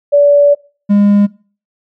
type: tone pair in turn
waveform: sine / triangle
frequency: 576 / 203.6 Hz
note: D5 / G#3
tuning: -34 / -34 cents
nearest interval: octave + tritone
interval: 1800 cents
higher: first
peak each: -4 dBFS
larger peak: neither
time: 0.12-0.55 / 0.89-1.27 s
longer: first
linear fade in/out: 20 ms
effects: noise-tail reverb RT60 0.4 s tail -22 dB re dry